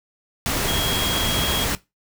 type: tone in noise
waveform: sine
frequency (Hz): 3278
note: G#7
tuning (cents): -23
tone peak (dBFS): -25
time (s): 0.68-1.64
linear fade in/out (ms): 0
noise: pink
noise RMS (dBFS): -23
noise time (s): 0.46-1.75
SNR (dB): -5
effects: noise-tail reverb RT60 0.2 s tail -18 dB re dry